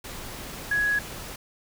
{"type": "tone in noise", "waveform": "sine", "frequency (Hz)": 1671, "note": "G#6", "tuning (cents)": 10, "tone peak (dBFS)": -21, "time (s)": [0.71, 0.99], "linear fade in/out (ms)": 5, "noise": "pink", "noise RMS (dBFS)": -38, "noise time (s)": [0.04, 1.36], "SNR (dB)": 14, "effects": []}